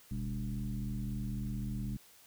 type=tone with frequency modulation; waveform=sine; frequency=126.1 Hz; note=B2; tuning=36 cents sharp; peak=-34 dBFS; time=0.11-1.97 s; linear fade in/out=5 ms; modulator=76.2 Hz; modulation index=1.4; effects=white hiss -60 dBFS RMS until 2.26 s